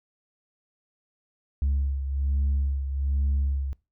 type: beating tone pair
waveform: sine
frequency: 69 / 70.2 Hz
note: C#2 / C#2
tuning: -7 / +22 cents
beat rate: 1.2 Hz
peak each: -22 / -29 dBFS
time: 1.62-3.73 s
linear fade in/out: 0 ms
effects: noise-tail reverb RT60 0.3 s tail -24 dB re dry + tanh soft clip ceiling -19 dBFS